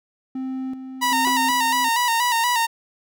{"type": "tone with tremolo", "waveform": "triangle", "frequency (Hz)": 261.6, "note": "C4", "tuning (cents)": 0, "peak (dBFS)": -23, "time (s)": [0.35, 1.89], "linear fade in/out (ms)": 5, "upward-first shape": "square", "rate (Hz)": 1.3, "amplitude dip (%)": 55}
{"type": "tone with vibrato", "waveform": "sawtooth", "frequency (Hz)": 948, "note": "A#5", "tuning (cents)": 29, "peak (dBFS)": -14, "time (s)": [1.01, 2.67], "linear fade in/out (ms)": 20, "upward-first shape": "square", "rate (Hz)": 4.2, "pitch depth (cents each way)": 54}
{"type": "tone with exponential decay", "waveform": "20% pulse", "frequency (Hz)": 370, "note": "F#4", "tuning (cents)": 0, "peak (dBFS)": -21, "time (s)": [1.27, 1.38], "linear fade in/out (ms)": 0, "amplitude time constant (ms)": 23}
{"effects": []}